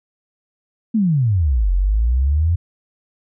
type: exponential two-way sweep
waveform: sine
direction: down then up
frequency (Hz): 233.1 to 43.65 to 88.4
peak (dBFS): -13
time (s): 0.94-2.56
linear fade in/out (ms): 10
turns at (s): 1.72
effects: none